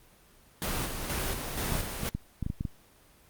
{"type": "noise with tremolo", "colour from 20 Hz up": "pink", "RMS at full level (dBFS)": -31, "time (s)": [0.62, 2.09], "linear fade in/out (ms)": 0, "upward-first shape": "square", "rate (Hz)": 2.1, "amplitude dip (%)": 40}
{"type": "clicks", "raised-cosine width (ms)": 5, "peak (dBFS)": -19, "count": 9, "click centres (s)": [1.722, 1.753, 2.033, 2.15, 2.427, 2.464, 2.501, 2.609, 2.652]}
{"effects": ["pink hiss -59 dBFS RMS until 3.29 s", "Opus 24 kbps"]}